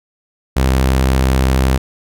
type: tone with vibrato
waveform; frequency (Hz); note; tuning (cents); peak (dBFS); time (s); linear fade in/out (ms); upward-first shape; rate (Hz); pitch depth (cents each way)
sawtooth; 65.41; C2; 0; -7; 0.56-1.78; 10; triangle; 12; 10
effects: none